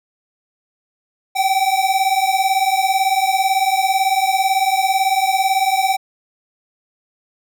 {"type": "beating tone pair", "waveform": "square", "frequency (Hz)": [761, 779], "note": ["F#5", "G5"], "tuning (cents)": [48, -11], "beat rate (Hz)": 18, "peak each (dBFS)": -18, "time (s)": [1.35, 5.97], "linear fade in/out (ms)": 20, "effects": []}